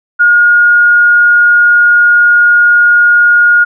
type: tone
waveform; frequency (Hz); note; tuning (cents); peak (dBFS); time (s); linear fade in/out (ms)
sine; 1431; F6; +42; -3; 0.19-3.65; 20
effects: none